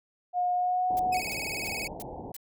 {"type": "tone with pitch glide", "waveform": "sine", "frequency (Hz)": [718, 734.8], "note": ["F5", "F#5"], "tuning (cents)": [48, -12], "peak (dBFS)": -24, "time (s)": [0.33, 1.22], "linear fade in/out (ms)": 50, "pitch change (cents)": 40, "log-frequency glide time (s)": [0.53, 0.89]}
{"type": "low-pass noise", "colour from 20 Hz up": "white", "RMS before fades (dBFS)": -40, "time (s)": [0.9, 2.32], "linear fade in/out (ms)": 5, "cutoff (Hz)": 900, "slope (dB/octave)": 96}
{"type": "noise bursts", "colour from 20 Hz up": "blue", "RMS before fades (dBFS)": -41, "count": 5, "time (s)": [0.97, 2.365], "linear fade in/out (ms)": 0, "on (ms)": 23, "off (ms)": 320}
{"type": "tone with vibrato", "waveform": "sawtooth", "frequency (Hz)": 2383, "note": "D7", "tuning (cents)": 25, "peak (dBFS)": -29, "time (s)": [1.12, 1.88], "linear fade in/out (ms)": 10, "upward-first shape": "square", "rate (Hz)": 20, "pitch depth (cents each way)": 110}
{"effects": []}